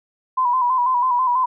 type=tone with vibrato; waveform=sine; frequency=999 Hz; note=B5; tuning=20 cents sharp; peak=-15 dBFS; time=0.37-1.46 s; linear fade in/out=10 ms; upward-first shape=square; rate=6.1 Hz; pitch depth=50 cents each way; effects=none